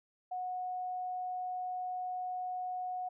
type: tone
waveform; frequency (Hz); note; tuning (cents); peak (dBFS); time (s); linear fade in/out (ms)
sine; 732; F#5; -19; -35; 0.31-3.09; 10
effects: none